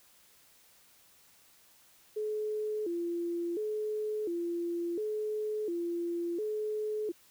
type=tone with vibrato; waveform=sine; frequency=382.7 Hz; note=G4; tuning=42 cents flat; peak=-31 dBFS; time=2.16-7.12 s; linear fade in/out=10 ms; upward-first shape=square; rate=0.71 Hz; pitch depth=190 cents each way; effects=white hiss -62 dBFS RMS until 7.3 s